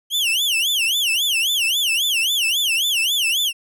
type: tone with vibrato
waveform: 40% pulse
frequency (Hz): 3039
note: F#7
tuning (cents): +46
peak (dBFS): -16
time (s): 0.1-3.53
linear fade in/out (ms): 50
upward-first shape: sine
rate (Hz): 3.7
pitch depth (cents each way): 260
effects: none